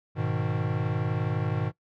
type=chord; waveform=square; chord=G# minor; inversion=none; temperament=equal; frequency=103.83 / 123.47 / 155.56 Hz; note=G#2 / B2 / D#3; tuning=0 / 0 / 0 cents; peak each=-31 dBFS; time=0.15-1.72 s; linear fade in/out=50 ms; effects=noise-tail reverb RT60 0.1 s tail -19 dB re dry + low-pass 2000 Hz 12 dB/octave